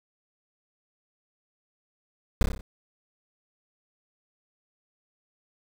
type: noise with echo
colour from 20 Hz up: brown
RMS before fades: -17 dBFS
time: 2.41-2.43 s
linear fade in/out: 2 ms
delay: 30 ms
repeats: 6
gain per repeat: -4 dB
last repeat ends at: 2.61 s
effects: none